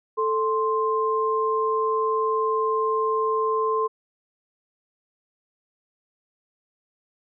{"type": "tone pair together", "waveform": "sine", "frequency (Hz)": [440, 1050.1], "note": ["A4", "C6"], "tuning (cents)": [0, 6], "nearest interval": "octave + minor third", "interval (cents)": 1506, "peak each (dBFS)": -23, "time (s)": [0.17, 3.88], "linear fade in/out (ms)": 20, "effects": []}